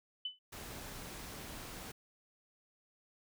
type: tone with exponential decay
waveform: sine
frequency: 3007 Hz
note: F#7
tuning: 27 cents sharp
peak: -33 dBFS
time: 0.25-0.39 s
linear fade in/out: 5 ms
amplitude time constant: 30 ms
type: noise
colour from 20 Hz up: pink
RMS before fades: -47 dBFS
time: 0.52-1.92 s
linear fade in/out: 10 ms
effects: none